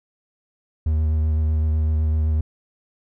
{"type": "tone with vibrato", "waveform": "triangle", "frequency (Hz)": 77.78, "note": "D#2", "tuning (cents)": 0, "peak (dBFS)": -15, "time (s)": [0.86, 2.41], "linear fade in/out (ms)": 5, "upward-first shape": "sine", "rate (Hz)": 7.9, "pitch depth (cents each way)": 18, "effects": []}